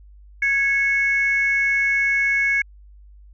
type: tone pair together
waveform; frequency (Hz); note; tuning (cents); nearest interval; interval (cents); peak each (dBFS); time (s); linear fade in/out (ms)
sine; 1661.2 / 2199; G#6 / C#7; 0 / -14; perfect fourth; 486; -21 / -17; 0.42-2.62; 5
effects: tanh soft clip ceiling -10 dBFS + added 50 Hz sine -43 dBFS peak until 3.33 s